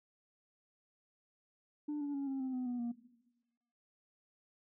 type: tone with pitch steps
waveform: sine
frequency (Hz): 296.4 / 287.1 / 278.2 / 269.5 / 261 / 252.9 / 245 / 237.3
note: D4 / D4 / C#4 / C#4 / C4 / B3 / B3 / A#3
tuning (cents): +16 / -39 / +6 / -49 / -4 / +41 / -14 / +31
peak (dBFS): -33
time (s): 1.88-2.92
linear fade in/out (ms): 10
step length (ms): 130
effects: noise-tail reverb RT60 1.0 s tail -17 dB re dry + tanh soft clip ceiling -34 dBFS